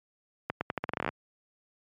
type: accelerating click train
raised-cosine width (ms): 0.5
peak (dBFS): -14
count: 14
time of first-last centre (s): 0.5-1.09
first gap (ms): 110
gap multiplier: 0.83
effects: high-pass 100 Hz 12 dB/octave + MP3 96 kbps